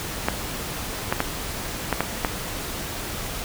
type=clicks; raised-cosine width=0.5 ms; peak=-5 dBFS; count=6; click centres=0.285 / 1.125 / 1.204 / 1.927 / 2.006 / 2.248 s; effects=pink hiss -31 dBFS RMS until 3.44 s